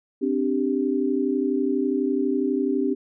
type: chord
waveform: sine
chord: C suspended second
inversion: none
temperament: equal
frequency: 261.6 / 293.7 / 392 Hz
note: C4 / D4 / G4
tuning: 0 / 0 / 0 cents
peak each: -24 / -25 / -25 dBFS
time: 0.21-2.95 s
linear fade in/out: 20 ms
effects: none